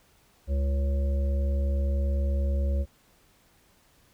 harmonic tone, 69.3 Hz, C#2, in tune, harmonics 1 / 3 / 5 / 7 / 8, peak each -23 / -38 / -44 / -47 / -38 dBFS, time 0.47-2.86 s, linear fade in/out 50 ms, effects pink hiss -62 dBFS RMS until 4.13 s

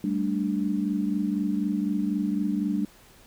sine chord, G suspended second, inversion none, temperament equal, 196 / 220 / 293.7 Hz, G3 / A3 / D4, 0 / 0 / 0 cents, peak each -27 / -29 / -28 dBFS, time 0.04-2.85 s, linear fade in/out 2 ms, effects pink hiss -54 dBFS RMS until 3.26 s

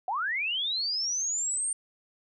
sine linear sweep, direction up, 698.5 to 8870 Hz, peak -27 dBFS, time 0.08-1.73 s, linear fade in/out 2 ms, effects none

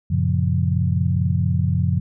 sine chord, Gb major seventh, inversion none, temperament equal with one note detuned, 92.5 / 116.54 / 137.24 / 174.61 Hz, Gb2 / Bb2 / Db3 / F3, 0 / 0 / -17 / 0 cents, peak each -20 / -25 / -22 / -23 dBFS, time 0.1-2 s, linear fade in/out 10 ms, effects none

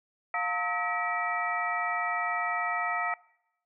sine tone cluster, 708 / 905 / 1283 / 1927 / 2312 Hz, F5 / A5 / E6 / B6 / D7, +23 / +48 / -47 / -43 / -28 cents, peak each -33 / -36 / -32 / -33 / -36 dBFS, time 0.34-3.14 s, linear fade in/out 2 ms, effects noise-tail reverb RT60 0.8 s tail -22 dB re dry

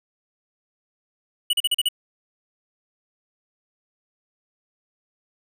square tone bursts, 2937 Hz, F#7, 13 cents flat, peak -18 dBFS, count 6, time 1.5-1.887 s, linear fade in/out 5 ms, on 32 ms, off 39 ms, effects none

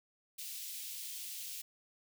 white high-pass noise, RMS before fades -44 dBFS, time 0.38-1.62 s, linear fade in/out 10 ms, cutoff 2600 Hz, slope 24 dB/octave, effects none

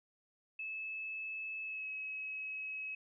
sine tone with pitch glide, 2605 to 2563 Hz, E7 to E7, -21 to -49 cents, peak -39 dBFS, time 0.59-2.95 s, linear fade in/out 5 ms, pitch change -28 cents, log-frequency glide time 1.63-1.89 s, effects none

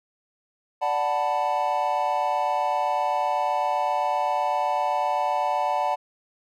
triangle chord, B minor seventh, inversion first, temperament equal, 587.3 / 740 / 880 / 987.8 Hz, D5 / F#5 / A5 / B5, 0 / 0 / 0 / 0 cents, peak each -27 / -24 / -24 / -28 dBFS, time 0.81-5.96 s, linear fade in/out 20 ms, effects none

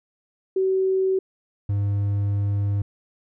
sine / triangle tone pair in turn, 379.7 / 101.04 Hz, F#4 / G#2, +45 / -47 cents, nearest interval octave + major seventh, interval 2292 cents, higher first, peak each -18 dBFS, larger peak neither, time 0.56-1.19 / 1.69-2.82 s, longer second, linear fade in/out 5 ms, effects none

